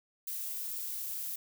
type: noise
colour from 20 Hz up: violet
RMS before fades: -38 dBFS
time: 0.27-1.36 s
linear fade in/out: 5 ms
effects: none